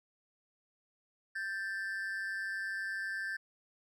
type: tone pair together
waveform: triangle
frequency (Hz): 1568 / 1760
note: G6 / A6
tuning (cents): 0 / 0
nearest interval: major second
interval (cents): 200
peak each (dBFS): -36 / -37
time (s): 1.35-3.37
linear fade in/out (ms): 10
effects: none